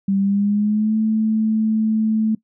sine tone with pitch glide, 196 to 218.7 Hz, G3 to A3, 0 to -10 cents, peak -15 dBFS, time 0.08-2.35 s, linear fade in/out 5 ms, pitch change +190 cents, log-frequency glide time 0.19-0.96 s, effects noise-tail reverb RT60 0.1 s tail -20 dB re dry

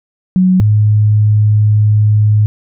sine tone pair in turn, 185 / 105.95 Hz, F#3 / G#2, 0 / +35 cents, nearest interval minor seventh, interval 965 cents, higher first, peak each -6 dBFS, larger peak neither, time 0.36-0.6 / 0.6-2.46 s, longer second, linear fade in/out 0 ms, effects none

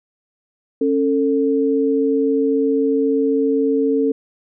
sine tone pair together, 274 / 446.3 Hz, C#4 / A4, -20 / +25 cents, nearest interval minor sixth, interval 845 cents, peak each -17 dBFS, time 0.81-4.12 s, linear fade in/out 5 ms, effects none

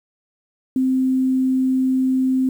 sine tone, 260.3 Hz, C4, 9 cents flat, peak -15 dBFS, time 0.76-2.49 s, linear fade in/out 2 ms, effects 8-bit

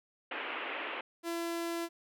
white band-pass noise, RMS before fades -39 dBFS, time 0.31-1.01 s, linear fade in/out 5 ms, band 270 to 2900 Hz, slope 48 dB/octave
sawtooth tone, 337.5 Hz, E4, 41 cents sharp, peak -30 dBFS, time 1.23-1.89 s, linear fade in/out 50 ms
effects none

